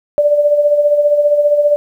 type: tone with tremolo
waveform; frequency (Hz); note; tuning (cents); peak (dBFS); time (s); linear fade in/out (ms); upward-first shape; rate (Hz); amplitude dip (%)
sine; 587; D5; -1; -6; 0.18-1.76; 0; sine; 15; 55
effects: 8-bit